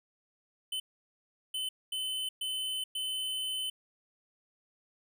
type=tone bursts at uneven times; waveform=square; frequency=3041 Hz; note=F#7; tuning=47 cents sharp; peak=-33 dBFS; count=5; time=0.72-0.8 / 1.54-1.69 / 1.92-2.29 / 2.41-2.84 / 2.95-3.7 s; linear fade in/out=5 ms; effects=none